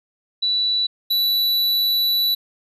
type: tone pair in turn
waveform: sine / square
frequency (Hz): 3951 / 3951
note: B7 / B7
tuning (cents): 0 / 0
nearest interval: unison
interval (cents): 0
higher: neither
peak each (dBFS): -17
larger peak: neither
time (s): 0.42-0.87 / 1.1-2.35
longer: second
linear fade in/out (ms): 10
effects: resampled to 32000 Hz